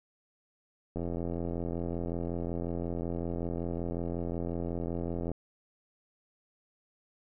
click train, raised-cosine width 2 ms, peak -22 dBFS, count 373, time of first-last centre 0.96-5.316 s, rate 85.4 Hz, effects none

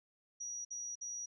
sine tone bursts, 5790 Hz, F#8, 38 cents flat, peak -40 dBFS, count 3, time 0.4-1.26 s, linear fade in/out 10 ms, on 250 ms, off 55 ms, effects none

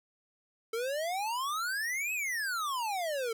square exponential two-way sweep, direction up then down, 440 to 2608 to 440 Hz, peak -32 dBFS, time 0.73-3.33 s, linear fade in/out 5 ms, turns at 2.13 s, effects none

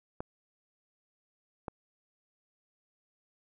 clicks, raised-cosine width 1 ms, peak -22 dBFS, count 2, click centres 0.205 / 1.682 s, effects none

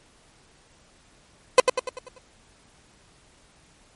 30% pulse tone with echo, 509 Hz, C5, 48 cents flat, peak -6 dBFS, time 1.58-1.6 s, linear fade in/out 2 ms, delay 97 ms, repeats 6, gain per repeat -6 dB, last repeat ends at 2.182 s, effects pink hiss -57 dBFS RMS until 3.95 s + MP3 48 kbps

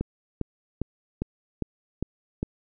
click train, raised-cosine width 3 ms, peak -14 dBFS, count 7, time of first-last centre 0.01-2.429 s, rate 2.48 Hz, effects none

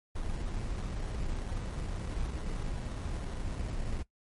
brown noise with sample-and-hold, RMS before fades -35 dBFS, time 0.15-4.03 s, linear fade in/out 10 ms, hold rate 2450 Hz, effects noise-tail reverb RT60 0.1 s tail -18 dB re dry + MP3 48 kbps

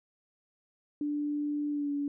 sine tone with pitch glide, 293.7 to 286.3 Hz, D4 to D4, 0 to -44 cents, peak -29 dBFS, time 1.01-2.08 s, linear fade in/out 2 ms, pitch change -44 cents, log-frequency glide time 1.7-1.91 s, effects none

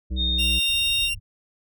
harmonic tone, 63.6 Hz, C2, 48 cents flat, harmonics 1 / 3 / 5 / 7 / 9, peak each -24 / -35 / -39 / -51 / -53 dBFS, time 0.1-0.6 s, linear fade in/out 20 ms
sine tone with pitch glide, 3682 to 3708 Hz, A#7 to A#7, -22 to -10 cents, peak -22 dBFS, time 0.16-1.1 s, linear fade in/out 50 ms, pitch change +12 cents, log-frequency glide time 0.64-0.91 s
40% pulse tone, 2774 Hz, F7, 12 cents flat, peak -22 dBFS, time 0.38-1.15 s, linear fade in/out 20 ms
pink low-pass noise, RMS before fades -39 dBFS, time 0.68-1.2 s, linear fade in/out 20 ms, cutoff 100 Hz, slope 24 dB/octave
effects none

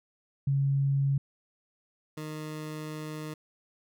sine / 20% pulse tone pair in turn, 138.4 / 154.23 Hz, C#3 / D#3, -2 / -15 cents, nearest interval major second, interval 187 cents, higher second, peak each -23 / -31 dBFS, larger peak first, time 0.47-1.18 / 2.17-3.34 s, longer second, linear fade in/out 5 ms, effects none

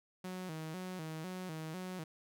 sawtooth tone with vibrato, 170.8 Hz, F3, 38 cents flat, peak -37 dBFS, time 0.24-2.04 s, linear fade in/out 5 ms, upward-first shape square, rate 2 Hz, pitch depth 130 cents each way, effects none

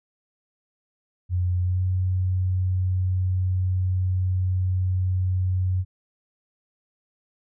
sine tone with pitch glide, 90.1 to 92.37 Hz, F#2 to F#2, -45 to -2 cents, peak -20 dBFS, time 1.29-5.85 s, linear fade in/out 50 ms, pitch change +43 cents, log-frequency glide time 1.63-1.82 s, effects none

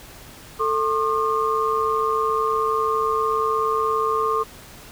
sine tone cluster, 442 / 1071 / 1208 Hz, A4 / C6 / D6, +8 / +40 / +48 cents, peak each -23 dBFS, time 0.59-4.44 s, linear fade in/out 20 ms, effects pink hiss -43 dBFS RMS until 4.91 s

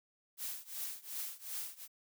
blue noise with tremolo, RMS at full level -39 dBFS, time 0.37-1.88 s, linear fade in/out 50 ms, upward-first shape triangle, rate 2.7 Hz, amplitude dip 95%, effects none

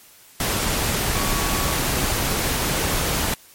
sine tone in noise, 1124 Hz, C#6, 24 cents sharp, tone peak -30 dBFS, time 1.15-1.75 s, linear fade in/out 2 ms, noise pink, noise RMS -22 dBFS, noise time 0.4-3.34 s, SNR -11 dB, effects white hiss -49 dBFS RMS until 3.54 s + MP3 64 kbps

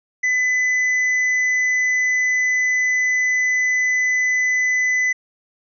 sine tone with hard clipping, 2006 Hz, B6, 26 cents sharp, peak -17 dBFS, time 0.23-5.13 s, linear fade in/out 10 ms, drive 4 dB, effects resampled to 16000 Hz

